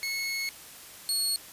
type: tone pair in turn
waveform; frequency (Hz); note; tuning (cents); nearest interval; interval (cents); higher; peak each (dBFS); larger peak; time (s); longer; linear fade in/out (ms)
25% pulse; 2186 / 4346; C#7 / C#8; -25 / -35; octave; 1190; second; -26 / -21; second; 0.03-0.49 / 1.09-1.36; first; 0
effects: white hiss -47 dBFS RMS until 1.52 s + resampled to 32000 Hz